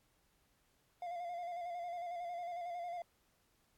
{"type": "tone with vibrato", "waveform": "triangle", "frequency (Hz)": 698.5, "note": "F5", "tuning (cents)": 0, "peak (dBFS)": -38, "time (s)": [1.02, 3.02], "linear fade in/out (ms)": 2, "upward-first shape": "square", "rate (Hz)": 11, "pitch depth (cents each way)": 35, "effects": ["pink hiss -75 dBFS RMS until 3.77 s", "AAC 64 kbps"]}